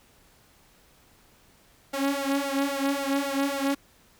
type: tone with flanger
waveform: sawtooth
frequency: 277.2 Hz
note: C#4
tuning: in tune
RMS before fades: -27 dBFS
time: 1.93-3.75 s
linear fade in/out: 10 ms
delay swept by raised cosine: 1.4 to 3.7 ms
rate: 3.7 Hz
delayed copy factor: +0.85
effects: pink hiss -59 dBFS RMS until 4.19 s